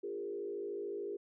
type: tone with frequency modulation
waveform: sine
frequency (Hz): 404.5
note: G#4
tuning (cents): -46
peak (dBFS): -37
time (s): 0.03-1.17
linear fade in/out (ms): 10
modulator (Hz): 53.7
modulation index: 1
effects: none